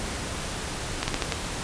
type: slowing click train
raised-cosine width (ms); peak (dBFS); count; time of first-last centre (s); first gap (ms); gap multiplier
0.2; -7; 5; 1.03-1.322; 50; 1.26
effects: pink hiss -32 dBFS RMS until 1.63 s + resampled to 22050 Hz